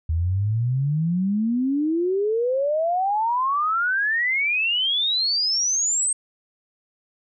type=exponential sweep; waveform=sine; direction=up; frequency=78 to 8460 Hz; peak=-19 dBFS; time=0.09-6.13 s; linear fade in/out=5 ms; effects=none